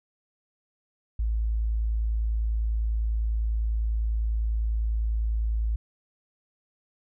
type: tone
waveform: sine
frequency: 55 Hz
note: A1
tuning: in tune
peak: -23 dBFS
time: 1.19-5.76 s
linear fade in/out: 5 ms
effects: none